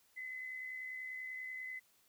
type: tone with amplitude modulation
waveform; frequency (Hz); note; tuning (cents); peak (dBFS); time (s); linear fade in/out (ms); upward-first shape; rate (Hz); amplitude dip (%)
sine; 2029; B6; +46; -40; 0.16-1.8; 20; sine; 70.2; 40
effects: white hiss -71 dBFS RMS until 2.08 s